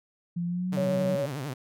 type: tone with pitch glide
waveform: sine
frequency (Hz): 172.9 to 187.46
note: F3 to F#3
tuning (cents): -17 to +23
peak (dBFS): -27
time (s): 0.36-1.16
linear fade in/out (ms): 10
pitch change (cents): +140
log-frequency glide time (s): 0.46-0.76
type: tone with vibrato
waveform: sawtooth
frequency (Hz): 138.59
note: C#3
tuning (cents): 0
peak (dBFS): -28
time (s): 0.72-1.54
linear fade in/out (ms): 10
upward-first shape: triangle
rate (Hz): 11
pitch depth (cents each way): 210
type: tone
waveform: sine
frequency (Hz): 560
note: C#5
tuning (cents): +18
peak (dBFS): -26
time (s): 0.77-1.26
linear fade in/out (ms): 5
effects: none